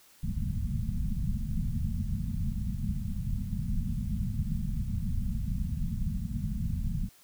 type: low-pass noise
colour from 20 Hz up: pink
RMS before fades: -31 dBFS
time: 0.23-7.09 s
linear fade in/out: 10 ms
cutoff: 230 Hz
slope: 96 dB/octave
effects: white hiss -59 dBFS RMS until 7.23 s